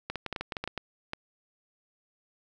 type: clicks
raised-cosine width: 0.3 ms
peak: -17 dBFS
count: 12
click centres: 0.1 / 0.157 / 0.263 / 0.327 / 0.362 / 0.41 / 0.522 / 0.568 / 0.64 / 0.676 / 0.777 / 1.134 s
effects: none